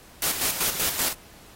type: noise with tremolo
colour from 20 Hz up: white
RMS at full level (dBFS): -24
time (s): 0.22-1.13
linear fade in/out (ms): 2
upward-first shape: square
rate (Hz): 5.2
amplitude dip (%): 55
effects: pink hiss -50 dBFS RMS until 1.55 s + AAC 48 kbps